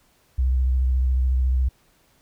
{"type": "tone with vibrato", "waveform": "sine", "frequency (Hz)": 64, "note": "C2", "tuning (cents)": -38, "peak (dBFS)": -17, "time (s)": [0.38, 1.69], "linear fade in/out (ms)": 10, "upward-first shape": "sine", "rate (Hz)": 14, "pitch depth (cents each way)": 41, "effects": ["pink hiss -61 dBFS RMS until 2.21 s"]}